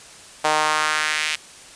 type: tone with high-pass filter sweep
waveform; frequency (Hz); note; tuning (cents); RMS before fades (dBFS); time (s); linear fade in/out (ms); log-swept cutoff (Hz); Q
sawtooth; 153.8; D#3; -20; -21; 0.44-1.36; 10; 730 to 2500; 1.8
effects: white hiss -43 dBFS RMS until 1.75 s + resampled to 22050 Hz